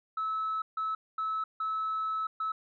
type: tone bursts at uneven times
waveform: sine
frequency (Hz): 1300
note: E6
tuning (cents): -24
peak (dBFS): -28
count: 5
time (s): 0.17-0.62 / 0.77-0.95 / 1.18-1.44 / 1.6-2.27 / 2.4-2.52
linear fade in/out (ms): 5
effects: tanh soft clip ceiling -26 dBFS